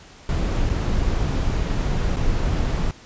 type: noise with dropouts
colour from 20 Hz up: brown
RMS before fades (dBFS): -21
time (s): 0.29-2.91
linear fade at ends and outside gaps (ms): 1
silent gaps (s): 0.694-0.698 / 2.161-2.168
effects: pink hiss -46 dBFS RMS until 3.05 s + resampled to 16000 Hz